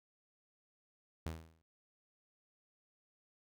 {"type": "tone with exponential decay", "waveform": "sawtooth", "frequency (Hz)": 80.9, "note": "E2", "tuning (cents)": -32, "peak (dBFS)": -33, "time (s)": [1.26, 1.62], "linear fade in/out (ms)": 0, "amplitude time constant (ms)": 77, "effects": []}